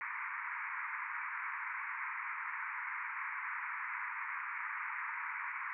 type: band-pass noise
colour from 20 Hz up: white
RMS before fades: -41 dBFS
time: 0.01-5.73 s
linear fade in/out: 0 ms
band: 920 to 2300 Hz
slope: 96 dB/octave
effects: none